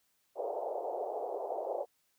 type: band-pass noise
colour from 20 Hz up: white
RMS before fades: -37 dBFS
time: 0.35-1.86 s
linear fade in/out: 50 ms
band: 410 to 770 Hz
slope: 48 dB/octave
effects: white hiss -75 dBFS RMS until 2.18 s